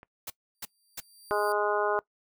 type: click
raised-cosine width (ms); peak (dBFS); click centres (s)
0.5; -33; 0.031
type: noise bursts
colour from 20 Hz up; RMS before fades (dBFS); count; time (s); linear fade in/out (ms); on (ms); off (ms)
white; -37; 3; 0.27-1.003; 5; 31; 320
type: tone with exponential growth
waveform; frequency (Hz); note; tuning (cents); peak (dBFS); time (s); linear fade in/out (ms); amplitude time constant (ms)
15% pulse; 4699; D8; 0; -33; 0.55-1.52; 0; 210
type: harmonic tone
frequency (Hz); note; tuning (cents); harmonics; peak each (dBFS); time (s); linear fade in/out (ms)
207.7; G#3; 0; 2 / 3 / 4 / 5 / 6 / 7; -29 / -31 / -32 / -33 / -34 / -34; 1.31-1.99; 0
effects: noise-tail reverb RT60 0.1 s tail -21 dB re dry